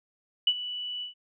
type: tone with ADSR envelope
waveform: sine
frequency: 2961 Hz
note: F#7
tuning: 1 cent sharp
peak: -17 dBFS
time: 0.47-1.14 s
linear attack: 4 ms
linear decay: 57 ms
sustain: -15 dB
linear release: 120 ms
effects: none